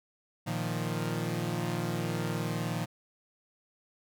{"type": "chord", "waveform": "sawtooth", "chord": "Bb suspended fourth", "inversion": "none", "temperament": "equal with one note detuned", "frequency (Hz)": [116.54, 155.11, 174.61], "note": ["Bb2", "Eb3", "F3"], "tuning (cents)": [0, -5, 0], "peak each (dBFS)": -31, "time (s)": [0.46, 2.86], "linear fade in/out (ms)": 20, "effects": []}